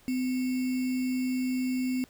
sine tone with sample-and-hold, 255.3 Hz, C4, 42 cents flat, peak -26 dBFS, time 0.08-2.04 s, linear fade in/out 0 ms, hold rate 2450 Hz, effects pink hiss -59 dBFS RMS until 2.09 s

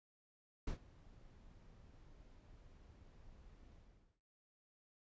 brown noise with ADSR envelope, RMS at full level -38 dBFS, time 0.67-4.2 s, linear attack 5 ms, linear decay 99 ms, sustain -23 dB, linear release 480 ms, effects noise-tail reverb RT60 0.5 s tail -21 dB re dry + resampled to 16000 Hz

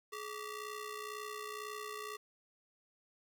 sawtooth ring-modulated tone, 784 Hz, G5, in tune, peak -35 dBFS, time 0.12-2.17 s, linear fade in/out 10 ms, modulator 361 Hz, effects none

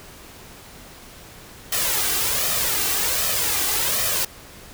white noise with flanger, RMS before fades -22 dBFS, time 1.72-4.25 s, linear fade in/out 5 ms, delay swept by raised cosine 1.6 to 2.6 ms, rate 1.3 Hz, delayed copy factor +0.6, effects pink hiss -43 dBFS RMS until 4.73 s

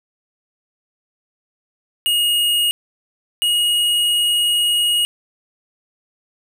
square tone pair in turn, 2869 / 2882 Hz, F7 / F#7, +46 / -46 cents, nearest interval unison, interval 8 cents, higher second, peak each -15 dBFS, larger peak neither, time 2.06-2.71 / 3.42-5.05 s, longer second, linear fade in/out 0 ms, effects none

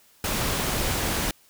pink noise, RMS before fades -26 dBFS, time 0.24-1.31 s, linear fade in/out 2 ms, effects white hiss -58 dBFS RMS until 1.49 s

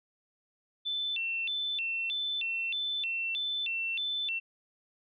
sine tone with vibrato, 3083 Hz, G7, 29 cents flat, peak -30 dBFS, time 0.85-4.4 s, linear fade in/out 20 ms, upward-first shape square, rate 1.6 Hz, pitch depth 230 cents each way, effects none

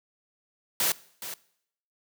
white noise with echo, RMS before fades -25 dBFS, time 0.8-0.92 s, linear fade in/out 2 ms, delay 420 ms, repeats 1, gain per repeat -12 dB, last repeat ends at 1.34 s, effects noise-tail reverb RT60 0.7 s tail -21 dB re dry + high-pass 150 Hz 12 dB/octave

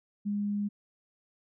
sine tone, 204.8 Hz, G#3, 24 cents flat, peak -28 dBFS, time 0.25-0.69 s, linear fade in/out 20 ms, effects none

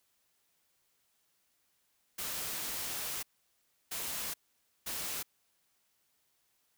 white noise bursts at uneven times, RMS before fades -38 dBFS, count 3, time 2.18-3.23 / 3.91-4.34 / 4.86-5.23 s, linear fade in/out 10 ms, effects white hiss -75 dBFS RMS until 6.77 s

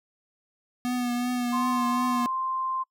square tone with vibrato, 245.1 Hz, B3, 13 cents flat, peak -26 dBFS, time 0.85-2.26 s, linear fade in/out 0 ms, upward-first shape triangle, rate 2.7 Hz, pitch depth 30 cents each way
sine tone, 1046.5 Hz, C6, in tune, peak -26 dBFS, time 1.52-2.84 s, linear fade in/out 20 ms
effects noise-tail reverb RT60 0.1 s tail -25 dB re dry

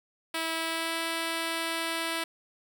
5% pulse tone with pitch glide, 325.9 to 329.5 Hz, E4 to E4, -20 to -1 cents, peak -18 dBFS, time 0.34-2.24 s, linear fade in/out 5 ms, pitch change +19 cents, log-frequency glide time 0.53-0.98 s, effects none

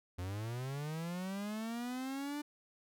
45% pulse linear sweep, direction up, 86.6 to 297.2 Hz, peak -38 dBFS, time 0.18-2.42 s, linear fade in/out 10 ms, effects none

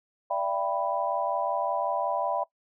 sine chord, E minor seventh, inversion third, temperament equal with one note detuned, 587.3 / 672.7 / 784 / 987.8 Hz, D5 / E5 / G5 / B5, 0 / +35 / 0 / 0 cents, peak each -31 dBFS, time 0.3-2.44 s, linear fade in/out 10 ms, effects noise-tail reverb RT60 0.1 s tail -20 dB re dry

